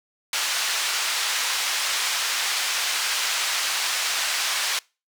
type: band-pass noise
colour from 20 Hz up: white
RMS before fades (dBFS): -25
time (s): 0.33-4.79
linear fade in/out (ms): 2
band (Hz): 1000 to 5700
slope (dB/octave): 12
effects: noise-tail reverb RT60 0.3 s tail -25 dB re dry